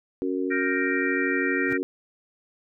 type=harmonic tone; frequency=92.5 Hz; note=F#2; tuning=in tune; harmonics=3 / 4 / 5; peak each=-27 / -28 / -32 dBFS; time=0.22-1.83 s; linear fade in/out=0 ms
type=chord; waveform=sine; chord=G minor seventh; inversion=third; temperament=equal; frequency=1396.9 / 1568 / 1864.7 / 2349 Hz; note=F6 / G6 / Bb6 / D7; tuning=0 / 0 / 0 / 0 cents; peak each=-33 / -33 / -27 / -33 dBFS; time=0.5-1.78 s; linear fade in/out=20 ms
type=tone with exponential growth; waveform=25% pulse; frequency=128.2 Hz; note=C3; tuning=35 cents flat; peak=-29 dBFS; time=1.63-1.73 s; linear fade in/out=0 ms; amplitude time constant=20 ms
effects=none